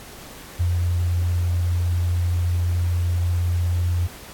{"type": "tone with ADSR envelope", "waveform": "sine", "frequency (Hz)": 87.31, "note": "F2", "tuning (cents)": 0, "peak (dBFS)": -16, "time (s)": [0.59, 4.08], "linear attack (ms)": 18, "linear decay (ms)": 88, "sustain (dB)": -2, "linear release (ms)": 24, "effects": ["pink hiss -41 dBFS RMS until 4.33 s", "AAC 64 kbps"]}